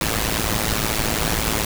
pink noise with amplitude modulation, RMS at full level -18 dBFS, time 0.01-1.65 s, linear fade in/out 2 ms, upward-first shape sine, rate 109 Hz, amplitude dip 85%, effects none

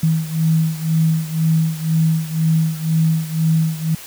sine beating tone pair, 160 / 162 Hz, D#3 / E3, +49 / -30 cents, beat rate 2 Hz, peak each -16 / -19 dBFS, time 0.03-3.95 s, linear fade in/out 5 ms, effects white hiss -36 dBFS RMS until 4.06 s

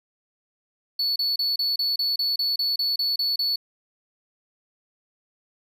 triangle tone bursts, 4435 Hz, C#8, in tune, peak -20 dBFS, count 13, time 0.99-3.56 s, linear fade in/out 5 ms, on 170 ms, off 30 ms, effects none

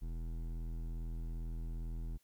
triangle tone with hard clipping, 41.2 Hz, E1, in tune, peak -40 dBFS, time 0.01-2.18 s, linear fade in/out 20 ms, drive 17 dB, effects white hiss -75 dBFS RMS until 2.23 s

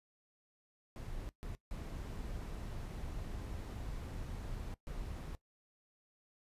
brown noise bursts at uneven times, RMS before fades -43 dBFS, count 4, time 0.96-1.29 / 1.43-1.55 / 1.71-4.74 / 4.87-5.35 s, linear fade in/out 0 ms, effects noise-tail reverb RT60 0.1 s tail -18 dB re dry + resampled to 32000 Hz

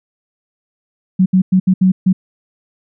sine tone bursts at uneven times, 186.5 Hz, F#3, 14 cents sharp, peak -7 dBFS, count 6, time 1.19-1.26 / 1.33-1.42 / 1.52-1.6 / 1.67-1.74 / 1.81-1.92 / 2.06-2.13 s, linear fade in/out 10 ms, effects none

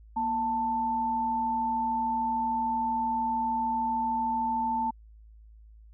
sine tone pair together, 237.5 / 886.6 Hz, A#3 / A5, +33 / +13 cents, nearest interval octave + major seventh, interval 2280 cents, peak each -34 / -26 dBFS, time 0.16-4.91 s, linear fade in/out 10 ms, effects added 54 Hz sine -49 dBFS peak until 5.93 s

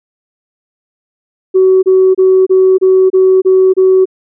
sine tone bursts, 376.2 Hz, F#4, 29 cents sharp, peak -3 dBFS, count 8, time 1.54-4.056 s, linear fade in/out 20 ms, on 290 ms, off 28 ms, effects tanh soft clip ceiling 0 dBFS

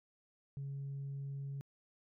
sine tone, 138.7 Hz, C#3, 1 cent sharp, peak -38 dBFS, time 0.57-1.61 s, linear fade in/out 0 ms, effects tanh soft clip ceiling -37 dBFS

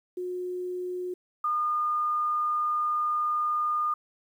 sine tone pair in turn, 361.7 / 1216.6 Hz, F#4 / D#6, -39 / -39 cents, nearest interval octave + major sixth, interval 2100 cents, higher second, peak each -30 / -24 dBFS, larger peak second, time 0.17-1.14 / 1.44-3.94 s, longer second, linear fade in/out 5 ms, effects 10-bit

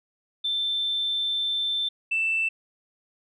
sine tone pair in turn, 3550 / 2659 Hz, A7 / E7, +15 / +14 cents, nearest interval perfect fourth, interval 501 cents, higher first, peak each -23 / -21 dBFS, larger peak second, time 0.44-1.89 / 2.11-2.49 s, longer first, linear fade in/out 10 ms, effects tanh soft clip ceiling -17 dBFS

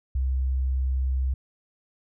sine tone, 65.4 Hz, C2, in tune, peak -21 dBFS, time 0.15-1.34 s, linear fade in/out 5 ms, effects tanh soft clip ceiling -17 dBFS

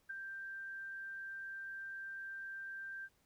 sine tone with ADSR envelope, 1576 Hz, G6, 9 cents sharp, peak -38 dBFS, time 0.09-3.09 s, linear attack 15 ms, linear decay 9 ms, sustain -5 dB, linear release 49 ms, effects pink hiss -75 dBFS RMS until 3.25 s

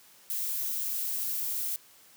violet noise, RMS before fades -32 dBFS, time 0.3-1.76 s, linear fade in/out 0 ms, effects white hiss -57 dBFS RMS until 2.16 s + high-pass 100 Hz 12 dB/octave

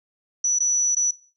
sine tone with dropouts, 5920 Hz, F#8, in tune, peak -18 dBFS, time 0.44-1.11 s, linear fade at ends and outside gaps 5 ms, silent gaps 0.588-0.603 / 0.95-0.966 s, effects noise-tail reverb RT60 0.4 s tail -20 dB re dry

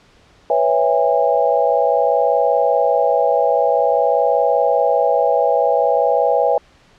sine chord, C# minor seventh, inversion third, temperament equal with one note detuned, 493.9 / 554.4 / 659.3 / 815.4 Hz, B4 / C#5 / E5 / G#5, 0 / 0 / 0 / -32 cents, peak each -18 dBFS, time 0.5-6.58 s, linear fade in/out 2 ms, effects pink hiss -51 dBFS RMS until 6.98 s + low-pass 5000 Hz 12 dB/octave

